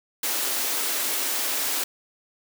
white high-pass noise, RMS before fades -26 dBFS, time 0.23-1.84 s, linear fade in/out 5 ms, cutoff 240 Hz, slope 48 dB/octave, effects none

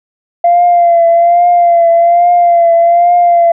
sine tone with vibrato, 689 Hz, F5, 24 cents flat, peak -3 dBFS, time 0.44-3.52 s, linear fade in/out 5 ms, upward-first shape triangle, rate 1.2 Hz, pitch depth 44 cents each way, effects tanh soft clip ceiling 0 dBFS

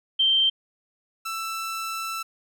sine / sawtooth tone pair in turn, 3136 / 1328.1 Hz, G7 / E6, 0 / +13 cents, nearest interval octave + minor third, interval 1487 cents, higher first, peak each -17 / -25 dBFS, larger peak first, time 0.19-0.5 / 1.25-2.23 s, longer second, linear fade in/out 10 ms, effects none

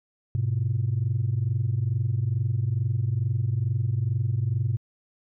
sine tone pair together, 103.31 / 125.6 Hz, G#2 / B2, -9 / +30 cents, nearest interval minor third, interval 339 cents, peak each -24 dBFS, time 0.35-4.77 s, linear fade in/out 0 ms, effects tanh soft clip ceiling -17 dBFS

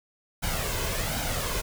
pink noise with flanger, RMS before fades -29 dBFS, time 0.42-1.62 s, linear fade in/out 20 ms, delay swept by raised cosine 1.3 to 1.98 ms, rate 1.3 Hz, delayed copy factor +0.55, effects none

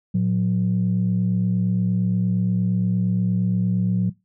sine tone pair together, 113.01 / 181.6 Hz, A2 / F#3, +47 / -32 cents, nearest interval minor sixth, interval 821 cents, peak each -22 / -17 dBFS, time 0.14-4.1 s, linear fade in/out 10 ms, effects noise-tail reverb RT60 0.2 s tail -19 dB re dry + tanh soft clip ceiling -12 dBFS

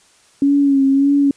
sine tone with vibrato, 277.2 Hz, C#4, in tune, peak -10 dBFS, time 0.42-1.31 s, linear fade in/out 2 ms, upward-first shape sine, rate 1.7 Hz, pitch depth 42 cents each way, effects white hiss -52 dBFS RMS until 1.36 s + resampled to 22050 Hz

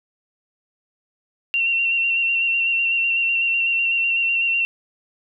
sine tone with vibrato, 2736 Hz, F7, 36 cents flat, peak -17 dBFS, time 1.54-4.65 s, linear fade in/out 0 ms, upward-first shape square, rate 8 Hz, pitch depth 19 cents each way, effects none

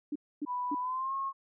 sine tone bursts, 293.7 Hz, D4, in tune, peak -31 dBFS, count 3, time 0.12-0.748 s, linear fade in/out 5 ms, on 36 ms, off 260 ms
sine tone with pitch glide, 989 to 1084.8 Hz, B5 to C#6, +2 to -38 cents, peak -31 dBFS, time 0.46-1.33 s, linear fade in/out 50 ms, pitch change +160 cents, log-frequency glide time 0.79-1.14 s
effects none

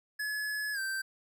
square tone with pitch glide, 1703 to 1561.7 Hz, G#6 to G6, +43 to -7 cents, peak -33 dBFS, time 0.19-1.02 s, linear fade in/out 10 ms, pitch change -150 cents, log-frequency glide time 0.73-0.79 s, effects none

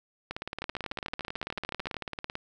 two click trains, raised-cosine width 0.3 ms, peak -18 / -18 dBFS, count 19 / 38, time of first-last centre 0.62-1.944 / 0.31-2.354 s, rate 13.6 / 18.1 Hz, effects none

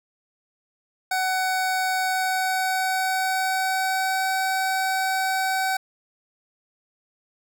25% pulse tone with pitch glide, 750 to 760.9 Hz, F#5 to F#5, +23 to +48 cents, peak -18 dBFS, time 1.11-5.77 s, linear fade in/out 5 ms, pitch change +25 cents, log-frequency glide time 2.01-4.27 s, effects none

